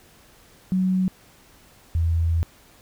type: tone pair in turn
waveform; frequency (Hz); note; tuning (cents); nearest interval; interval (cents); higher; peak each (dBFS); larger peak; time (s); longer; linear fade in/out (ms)
sine; 186.2 / 82.94; F#3 / E2; +11 / +11; octave + major second; 1400; first; -18; neither; 0.72-1.08 / 1.95-2.43; second; 0
effects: pink hiss -53 dBFS RMS until 2.81 s